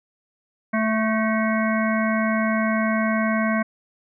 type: harmonic tone with a mistuned harmonic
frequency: 220.1 Hz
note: A3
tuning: 1 cent sharp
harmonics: 1 / 3 / 5 / 7 / 9 / 10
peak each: -21 / -26 / -28 / -29 / -31 / -31 dBFS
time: 0.73-3.63 s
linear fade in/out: 10 ms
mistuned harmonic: 9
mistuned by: -63 cents
effects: none